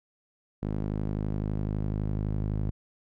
sawtooth tone with band-pass filter sweep, 51.91 Hz, G#1, in tune, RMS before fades -30 dBFS, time 0.62-2.71 s, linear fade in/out 10 ms, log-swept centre 210 to 130 Hz, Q 0.86, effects none

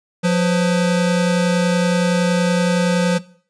square tone pair together, 178.7 / 505.4 Hz, F3 / B4, +40 / +40 cents, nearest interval octave + tritone, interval 1800 cents, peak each -15 / -22 dBFS, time 0.23-3.19 s, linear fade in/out 20 ms, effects noise-tail reverb RT60 0.5 s tail -19 dB re dry + resampled to 22050 Hz

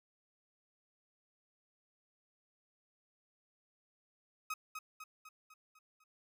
30% pulse tone with echo, 1266 Hz, D#6, 30 cents sharp, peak -34 dBFS, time 4.5-4.54 s, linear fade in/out 5 ms, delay 250 ms, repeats 6, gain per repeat -5 dB, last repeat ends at 6.04 s, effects none

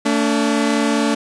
sawtooth tone pair together, 223.6 / 287.7 Hz, A3 / D4, +28 / -36 cents, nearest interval major third, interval 436 cents, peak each -14 dBFS, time 0.05-1.15 s, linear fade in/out 10 ms, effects resampled to 22050 Hz + 8-bit

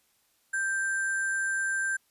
sine tone with sample-and-hold, 1573 Hz, G6, 6 cents sharp, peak -26 dBFS, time 0.53-1.97 s, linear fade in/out 10 ms, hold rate 8820 Hz, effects white hiss -69 dBFS RMS until 2.1 s + resampled to 32000 Hz

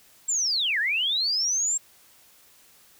sine linear two-way sweep, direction down then up, 7570 to 1603 to 7570 Hz, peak -22 dBFS, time 0.28-1.78 s, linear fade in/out 10 ms, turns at 0.79 s, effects white hiss -56 dBFS RMS until 2.99 s

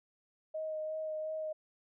sine tone with vibrato, 625 Hz, D#5, 8 cents sharp, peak -35 dBFS, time 0.54-1.53 s, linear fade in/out 10 ms, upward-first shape sine, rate 2.8 Hz, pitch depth 14 cents each way, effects none

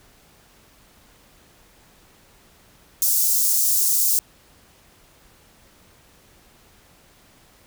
white high-pass noise, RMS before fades -19 dBFS, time 3.02-4.19 s, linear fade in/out 0 ms, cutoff 5800 Hz, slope 24 dB/octave, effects pink hiss -54 dBFS RMS until 7.66 s

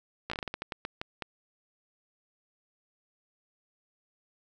slowing click train, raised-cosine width 0.3 ms, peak -18 dBFS, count 13, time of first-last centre 0.3-1.223 s, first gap 15 ms, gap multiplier 1.27, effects none

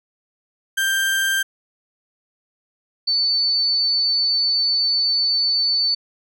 35% pulse / sine tone pair in turn, 1579 / 4504 Hz, G6 / C#8, +12 / +27 cents, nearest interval octave + tritone, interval 1815 cents, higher second, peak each -16 dBFS, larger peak neither, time 0.77-1.43 / 3.07-5.95 s, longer second, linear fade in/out 10 ms, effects none

